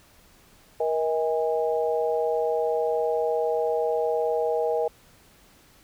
sine tone cluster, 474.1 / 635 / 817 Hz, A#4 / D#5 / G#5, +29 / +35 / -29 cents, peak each -24 / -27 / -30 dBFS, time 0.8-4.88 s, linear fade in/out 5 ms, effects pink hiss -56 dBFS RMS until 5.83 s

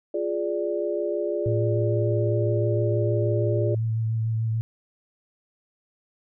sine chord, D diminished, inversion first, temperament equal, 349.2 / 415.3 / 587.3 Hz, F4 / Ab4 / D5, 0 / 0 / 0 cents, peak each -28 dBFS, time 0.14-3.75 s, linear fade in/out 5 ms
sine tone with vibrato, 112 Hz, A2, 31 cents sharp, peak -22 dBFS, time 1.46-4.61 s, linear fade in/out 0 ms, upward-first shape sine, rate 6.8 Hz, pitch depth 19 cents each way
effects none

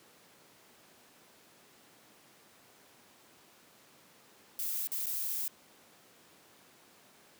violet noise with dropouts, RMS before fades -35 dBFS, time 4.59-5.48 s, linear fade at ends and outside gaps 1 ms, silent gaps 4.872-4.918 / 5.06-5.067 s, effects pink hiss -60 dBFS RMS until 7.39 s + high-pass 200 Hz 12 dB/octave

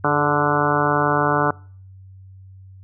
harmonic tone with a mistuned harmonic, 146.83 Hz, D3, in tune, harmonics 1 / 2 / 3 / 4 / 5 / 6 / 7 / 8 / 9 / 10, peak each -25 / -25 / -25 / -25 / -25 / -25 / -25 / -25 / -25 / -25 dBFS, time 0.04-1.51 s, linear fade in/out 5 ms, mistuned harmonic 3, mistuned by -35 cents, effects noise-tail reverb RT60 0.5 s tail -25 dB re dry + added 95 Hz sine -40 dBFS peak until 2.83 s

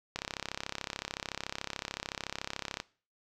click train, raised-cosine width 0.2 ms, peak -17 dBFS, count 90, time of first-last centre 0.16-2.801 s, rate 33.7 Hz, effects noise-tail reverb RT60 0.4 s tail -20 dB re dry

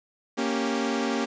sawtooth chord, G diminished, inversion first, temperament equal, 233.1 / 277.2 / 392 Hz, Bb3 / Db4 / G4, 0 / 0 / 0 cents, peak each -24 / -25 / -27 dBFS, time 0.37-1.26 s, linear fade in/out 20 ms, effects resampled to 16000 Hz + 8-bit

